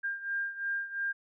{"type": "beating tone pair", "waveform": "sine", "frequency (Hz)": [1600, 1602.9], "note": ["G6", "G6"], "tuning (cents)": [35, 38], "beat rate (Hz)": 2.9, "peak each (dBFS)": [-33, -37], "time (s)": [0.03, 1.13], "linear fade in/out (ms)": 20, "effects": []}